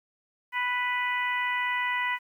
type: harmonic tone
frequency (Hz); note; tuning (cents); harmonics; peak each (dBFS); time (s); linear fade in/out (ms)
493.9; B4; 0; 2 / 3 / 4 / 5 / 6; -30 / -37 / -28 / -37 / -40; 0.52-2.19; 50
effects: 10-bit